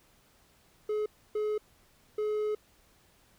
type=tone bursts at uneven times; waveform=triangle; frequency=424.6 Hz; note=G#4; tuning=38 cents sharp; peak=-26 dBFS; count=3; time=0.89-1.06 / 1.35-1.58 / 2.18-2.55 s; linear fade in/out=5 ms; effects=pink hiss -64 dBFS RMS until 3.38 s